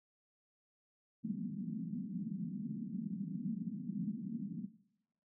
white band-pass noise, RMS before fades -41 dBFS, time 1.23-4.67 s, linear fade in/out 20 ms, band 170 to 230 Hz, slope 48 dB/octave, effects noise-tail reverb RT60 0.8 s tail -17 dB re dry

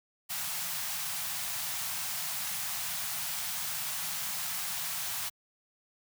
white band-stop noise, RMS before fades -35 dBFS, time 0.29-5.3 s, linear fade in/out 20 ms, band 200 to 650 Hz, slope 48 dB/octave, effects high-pass 100 Hz 12 dB/octave

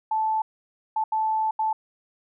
sine tone bursts at uneven times, 875 Hz, A5, 10 cents flat, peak -21 dBFS, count 4, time 0.11-0.42 / 0.96-1.04 / 1.12-1.51 / 1.59-1.73 s, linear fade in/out 5 ms, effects none

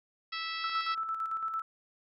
harmonic tone, 656 Hz, E5, 9 cents flat, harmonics 2 / 3 / 4 / 5 / 6 / 7 / 8, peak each -39 / -41 / -42 / -43 / -44 / -44 / -45 dBFS, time 0.32-0.95 s, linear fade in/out 10 ms
sine tone with tremolo, 1318.5 Hz, E6, in tune, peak -30 dBFS, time 0.64-1.62 s, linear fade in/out 2 ms, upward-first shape square, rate 8.9 Hz, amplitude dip 45%
effects none

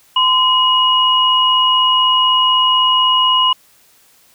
sine tone pair together, 1024 / 2896 Hz, C6 / F#7, -38 / -38 cents, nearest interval octave + tritone, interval 1800 cents, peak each -13 / -12 dBFS, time 0.16-3.53 s, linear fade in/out 5 ms, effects white hiss -51 dBFS RMS until 4.34 s

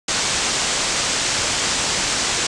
white low-pass noise, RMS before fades -21 dBFS, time 0.08-2.47 s, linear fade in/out 5 ms, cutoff 8100 Hz, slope 48 dB/octave, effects resampled to 24000 Hz

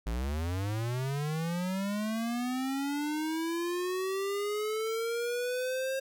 square linear sweep, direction up, 52.3 to 537 Hz, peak -31 dBFS, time 0.06-6 s, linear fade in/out 10 ms, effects none

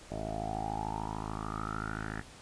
10% pulse tone with low-pass filter sweep, 53.5 Hz, A1, 48 cents flat, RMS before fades -37 dBFS, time 0.1-2.22 s, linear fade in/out 20 ms, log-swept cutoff 600 to 1700 Hz, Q 9.8, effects pink hiss -52 dBFS RMS until 2.41 s + resampled to 22050 Hz

